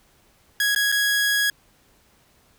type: tone with dropouts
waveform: sawtooth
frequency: 1661.2 Hz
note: G#6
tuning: in tune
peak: -15 dBFS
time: 0.6-1.5 s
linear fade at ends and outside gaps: 2 ms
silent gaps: 0.749-0.76 / 0.918-0.923 s
effects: pink hiss -59 dBFS RMS until 2.58 s